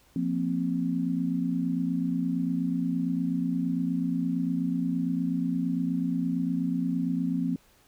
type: chord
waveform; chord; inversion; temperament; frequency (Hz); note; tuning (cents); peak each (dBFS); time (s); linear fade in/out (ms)
sine; F suspended fourth; none; equal; 174.61 / 233.1 / 261.6; F3 / Bb3 / C4; 0 / 0 / 0; -29 / -32 / -28; 0.16-7.56; 2
effects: pink hiss -61 dBFS RMS until 7.87 s